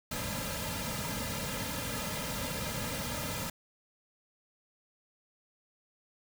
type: noise with comb filter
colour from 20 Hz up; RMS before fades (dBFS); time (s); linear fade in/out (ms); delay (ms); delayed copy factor
pink; -36; 0.11-3.5; 5; 2.7; -1
effects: none